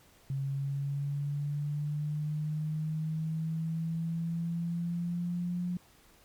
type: linear sweep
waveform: sine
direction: up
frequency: 136.1 to 178.1 Hz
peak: -30 dBFS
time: 0.3-5.77 s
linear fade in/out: 2 ms
effects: pink hiss -61 dBFS RMS until 6.24 s + MP3 96 kbps